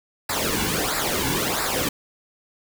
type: noise with flanger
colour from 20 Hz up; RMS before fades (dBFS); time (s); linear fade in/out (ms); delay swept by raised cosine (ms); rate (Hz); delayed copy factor
pink; -24; 0.29-1.89; 5; 0.32 to 1.62; 1.5; -0.75
effects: none